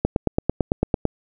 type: click train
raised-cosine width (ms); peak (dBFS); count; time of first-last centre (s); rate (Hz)
2; -4; 10; 0.05-1.053; 8.97
effects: none